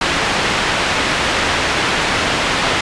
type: low-pass noise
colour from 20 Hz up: white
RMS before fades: -17 dBFS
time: 0.01-2.81 s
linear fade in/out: 5 ms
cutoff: 2700 Hz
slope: 12 dB/octave
effects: resampled to 22050 Hz